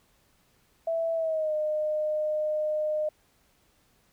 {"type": "tone with pitch glide", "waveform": "sine", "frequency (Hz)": [659.3, 611.6], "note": ["E5", "D#5"], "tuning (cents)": [0, -30], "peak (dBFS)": -25, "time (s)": [0.87, 3.09], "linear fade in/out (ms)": 5, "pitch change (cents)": -130, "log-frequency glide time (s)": [1.14, 1.54], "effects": ["pink hiss -66 dBFS RMS until 4.12 s"]}